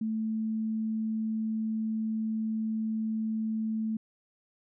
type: tone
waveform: sine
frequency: 220 Hz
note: A3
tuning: in tune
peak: -28 dBFS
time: 0.01-3.97 s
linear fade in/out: 5 ms
effects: none